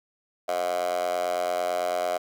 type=tone with high-pass filter; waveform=10% pulse; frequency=89 Hz; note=F2; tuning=33 cents sharp; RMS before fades=-27 dBFS; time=0.48-2.18 s; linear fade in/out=10 ms; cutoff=670 Hz; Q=9.3; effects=none